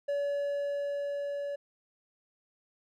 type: tone with level ramp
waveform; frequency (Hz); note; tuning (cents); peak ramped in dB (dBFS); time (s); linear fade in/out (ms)
triangle; 570; C#5; +48; -26 to -31; 0.08-1.56; 10
effects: none